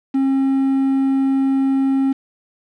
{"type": "tone with quantisation", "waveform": "triangle", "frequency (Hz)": 269.4, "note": "C#4", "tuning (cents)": -49, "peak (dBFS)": -12, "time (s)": [0.14, 2.13], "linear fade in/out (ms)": 10, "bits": 6, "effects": ["low-pass 3000 Hz 12 dB/octave"]}